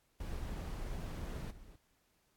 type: noise with level steps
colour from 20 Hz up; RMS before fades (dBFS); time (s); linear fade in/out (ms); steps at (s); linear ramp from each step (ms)
brown; -41 / -55; 0.2-1.76; 5; 1.5; 10
effects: pink hiss -75 dBFS RMS until 2.36 s + AAC 64 kbps